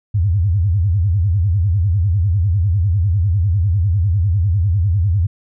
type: tone with vibrato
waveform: sine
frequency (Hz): 92.5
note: F#2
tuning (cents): 0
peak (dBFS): -12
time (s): 0.14-5.27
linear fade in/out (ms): 10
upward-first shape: sine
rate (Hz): 10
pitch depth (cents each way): 260
effects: none